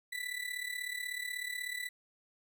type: tone with amplitude modulation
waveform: 35% pulse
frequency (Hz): 1978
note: B6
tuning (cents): +2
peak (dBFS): -32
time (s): 0.12-1.89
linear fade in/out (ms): 10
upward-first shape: sine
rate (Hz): 36.3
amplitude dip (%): 75
effects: none